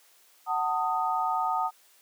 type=chord; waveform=sine; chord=D# diminished; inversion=first; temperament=just; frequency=746.7 / 896 / 1244.5 Hz; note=F#5 / A5 / D#6; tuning=+16 / +31 / 0 cents; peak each=-29 dBFS; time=0.46-1.71 s; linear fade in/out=50 ms; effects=white hiss -60 dBFS RMS until 2.01 s + high-pass 400 Hz 12 dB/octave